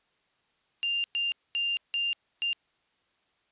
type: tone bursts at uneven times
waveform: sine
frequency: 2794 Hz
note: F7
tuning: in tune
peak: -26 dBFS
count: 5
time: 0.83-1.04 / 1.15-1.32 / 1.55-1.77 / 1.94-2.13 / 2.42-2.53 s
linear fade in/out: 0 ms
effects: white hiss -71 dBFS RMS until 3.51 s + resampled to 8000 Hz